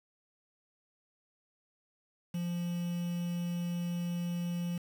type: tone with quantisation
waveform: triangle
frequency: 173.6 Hz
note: F3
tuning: 10 cents flat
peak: -30 dBFS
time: 2.34-4.78 s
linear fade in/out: 5 ms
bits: 8
effects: none